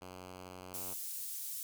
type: tone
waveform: 5% pulse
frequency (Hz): 91.8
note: F#2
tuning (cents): -13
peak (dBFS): -36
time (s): 0.01-0.94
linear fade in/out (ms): 10
type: high-pass noise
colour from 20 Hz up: pink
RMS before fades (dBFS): -42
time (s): 0.74-1.63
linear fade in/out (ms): 0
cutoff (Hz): 10000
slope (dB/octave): 12
effects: none